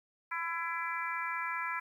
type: harmonic tone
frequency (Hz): 335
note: E4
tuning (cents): +28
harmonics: 3 / 4 / 5 / 6 / 7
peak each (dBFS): -38 / -39 / -40 / -41 / -41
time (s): 0.31-1.8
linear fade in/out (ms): 10
effects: 11-bit